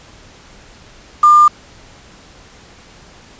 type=tone with quantisation; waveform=sine; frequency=1200 Hz; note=D6; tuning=37 cents sharp; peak=-4 dBFS; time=1.23-1.48 s; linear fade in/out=5 ms; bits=4; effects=pink hiss -42 dBFS RMS until 3.39 s + resampled to 16000 Hz